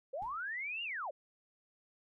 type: linear two-way sweep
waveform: sine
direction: up then down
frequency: 493.9 to 2864 to 493.9 Hz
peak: -37 dBFS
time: 0.13-1.11 s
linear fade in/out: 10 ms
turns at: 0.83 s
type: noise with exponential decay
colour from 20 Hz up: brown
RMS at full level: -50 dBFS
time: 0.22-0.47 s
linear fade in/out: 1 ms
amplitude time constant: 53 ms
effects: none